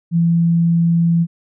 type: tone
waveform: sine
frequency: 168.4 Hz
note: E3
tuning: 37 cents sharp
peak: -11 dBFS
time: 0.11-1.27 s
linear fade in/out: 50 ms
effects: none